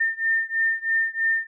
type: beating tone pair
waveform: sine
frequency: 1807 / 1810.1 Hz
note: A6 / A6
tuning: +46 / +49 cents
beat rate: 3.1 Hz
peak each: -23 / -24 dBFS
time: 0-1.47 s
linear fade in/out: 10 ms
effects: none